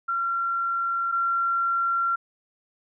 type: tone pair in turn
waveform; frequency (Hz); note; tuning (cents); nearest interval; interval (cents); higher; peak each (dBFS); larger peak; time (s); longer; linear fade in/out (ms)
sine; 1370 / 1370; F6 / F6; -34 / -34; unison; 0; neither; -23 / -21; second; 0.08-1.12 / 1.12-2.16; neither; 10
effects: none